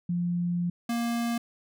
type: tone pair in turn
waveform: sine / square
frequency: 174.61 / 234.7 Hz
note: F3 / A#3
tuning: 0 / +12 cents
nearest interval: perfect fourth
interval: 512 cents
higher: second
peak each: -25 / -27 dBFS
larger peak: first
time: 0.09-0.7 / 0.89-1.38 s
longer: first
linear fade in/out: 5 ms
effects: none